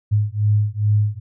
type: beating tone pair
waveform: sine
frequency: 103.83 / 106.23 Hz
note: G#2 / G#2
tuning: 0 / +40 cents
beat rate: 2.4 Hz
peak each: -18 dBFS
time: 0.11-1.2 s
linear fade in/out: 20 ms
effects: none